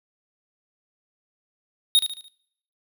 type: tone with echo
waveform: square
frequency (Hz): 3729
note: A#7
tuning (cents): 0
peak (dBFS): -14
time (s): 1.95-1.99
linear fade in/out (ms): 0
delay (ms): 73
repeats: 4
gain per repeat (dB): -8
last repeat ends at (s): 2.282
effects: noise-tail reverb RT60 0.7 s tail -24 dB re dry